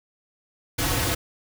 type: noise with comb filter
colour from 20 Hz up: pink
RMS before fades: -24 dBFS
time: 0.78-1.15 s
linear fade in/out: 10 ms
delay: 5 ms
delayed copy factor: -0.95
effects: none